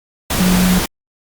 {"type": "tone in noise", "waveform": "sine", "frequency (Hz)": 182.1, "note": "F#3", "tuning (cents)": -27, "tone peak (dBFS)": -11, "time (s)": [0.4, 0.79], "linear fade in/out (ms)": 5, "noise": "pink", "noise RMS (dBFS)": -18, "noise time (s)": [0.3, 0.86], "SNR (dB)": 4, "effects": ["Opus 48 kbps"]}